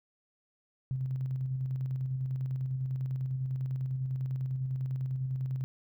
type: tone with tremolo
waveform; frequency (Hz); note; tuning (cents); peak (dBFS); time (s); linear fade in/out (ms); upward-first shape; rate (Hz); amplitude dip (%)
sine; 130.81; C3; 0; -29; 0.91-5.64; 0; square; 10; 30
effects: none